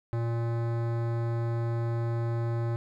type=tone with hard clipping; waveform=sine; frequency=116.54 Hz; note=A#2; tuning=in tune; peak=-29 dBFS; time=0.13-2.76 s; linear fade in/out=0 ms; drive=18 dB; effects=none